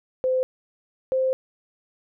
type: tone pair in turn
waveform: sine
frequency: 515 / 522.2 Hz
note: C5 / C5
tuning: -28 / -3 cents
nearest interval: unison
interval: 25 cents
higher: second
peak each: -19 dBFS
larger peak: neither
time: 0.24-0.43 / 1.12-1.33 s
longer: second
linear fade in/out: 0 ms
effects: none